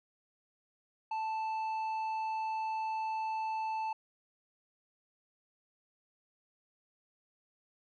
sine tone with tanh clipping, 880 Hz, A5, in tune, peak -34 dBFS, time 1.11-3.93 s, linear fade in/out 5 ms, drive 7 dB, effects none

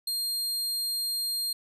sawtooth tone, 4200 Hz, C8, 6 cents sharp, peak -25 dBFS, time 0.07-1.53 s, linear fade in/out 5 ms, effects resampled to 32000 Hz

